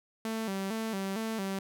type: tone with vibrato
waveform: sawtooth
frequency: 207.7 Hz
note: G#3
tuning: in tune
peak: -28 dBFS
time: 0.25-1.59 s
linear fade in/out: 2 ms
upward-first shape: square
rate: 2.2 Hz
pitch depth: 120 cents each way
effects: none